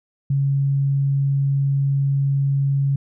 sine tone, 138.59 Hz, C#3, in tune, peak -16 dBFS, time 0.3-2.96 s, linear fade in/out 5 ms, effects none

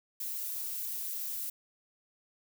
violet noise, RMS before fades -37 dBFS, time 0.2-1.5 s, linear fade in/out 5 ms, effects none

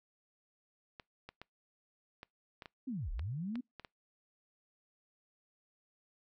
clicks, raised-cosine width 0.3 ms, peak -31 dBFS, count 10, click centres 0.998 / 1.29 / 1.416 / 2.231 / 2.622 / 2.658 / 3.194 / 3.556 / 3.797 / 3.848 s
sine linear two-way sweep, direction down then up, 279.1 to 30.68 to 258.8 Hz, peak -36 dBFS, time 2.87-3.61 s, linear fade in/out 10 ms, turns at 3.11 s
effects noise-tail reverb RT60 0.2 s tail -26 dB re dry

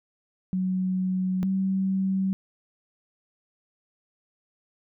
sine tone pair in turn, 185.8 / 191.24 Hz, F#3 / G3, +7 / -43 cents, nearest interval unison, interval 50 cents, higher second, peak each -23 / -22 dBFS, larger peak second, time 0.53-1.43 / 1.43-2.33 s, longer neither, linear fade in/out 0 ms, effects none

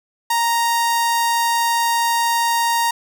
sawtooth tone with notch filter, 932.3 Hz, A#5, in tune, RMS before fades -18 dBFS, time 0.3-2.91 s, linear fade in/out 5 ms, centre 2400 Hz, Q 1.9, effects none

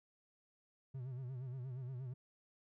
triangle tone with vibrato, 128 Hz, C3, 38 cents flat, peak -40 dBFS, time 0.94-2.14 s, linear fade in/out 10 ms, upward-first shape sine, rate 8.5 Hz, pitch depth 96 cents each way, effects none

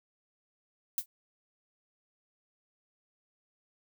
violet noise with exponential decay, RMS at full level -26 dBFS, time 0.98-1.06 s, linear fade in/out 2 ms, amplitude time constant 16 ms, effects none

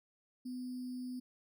sine tone with sample-and-hold, 251.2 Hz, B3, 30 cents sharp, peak -39 dBFS, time 0.45-1.2 s, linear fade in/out 10 ms, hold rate 4900 Hz, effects none

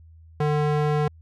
square tone with band-pass filter, 149.6 Hz, D3, 32 cents sharp, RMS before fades -22 dBFS, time 0.4-1.08 s, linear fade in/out 5 ms, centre 520 Hz, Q 0.55, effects added 81 Hz sine -46 dBFS peak until 1.21 s

